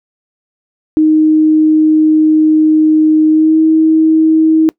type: tone with pitch glide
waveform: sine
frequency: 311.1 to 317.5 Hz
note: D#4 to D#4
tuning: 0 to +35 cents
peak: -5 dBFS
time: 0.97-4.69 s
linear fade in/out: 0 ms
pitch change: +35 cents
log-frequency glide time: 3.29-3.59 s
effects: noise-tail reverb RT60 0.1 s tail -23 dB re dry